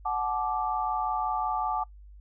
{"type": "chord", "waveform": "sine", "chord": "D major", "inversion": "first", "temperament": "equal with one note detuned", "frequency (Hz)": [740, 865.4, 1174.7], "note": ["F#5", "A5", "D6"], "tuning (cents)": [0, -29, 0], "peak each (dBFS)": [-31, -30, -31], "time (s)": [0.05, 1.84], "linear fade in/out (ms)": 10, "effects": ["noise-tail reverb RT60 0.1 s tail -22 dB re dry", "added 50 Hz sine -46 dBFS peak until 2.2 s"]}